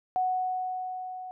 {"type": "tone with level ramp", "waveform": "sine", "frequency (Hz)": 740, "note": "F#5", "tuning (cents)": 0, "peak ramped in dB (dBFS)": [-23, -37], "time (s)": [0.16, 1.31], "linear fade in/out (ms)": 0, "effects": []}